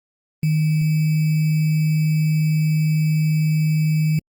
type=tone with sample-and-hold; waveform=sine; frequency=155.56 Hz; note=D#3; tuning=in tune; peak=-15 dBFS; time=0.43-4.19 s; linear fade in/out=2 ms; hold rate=2450 Hz; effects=Opus 32 kbps